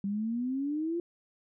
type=exponential sweep; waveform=sine; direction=up; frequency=195.1 to 349.2 Hz; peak=-29 dBFS; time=0.04-1 s; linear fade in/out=2 ms; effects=none